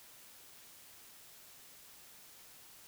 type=silence; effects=white hiss -57 dBFS RMS until 2.87 s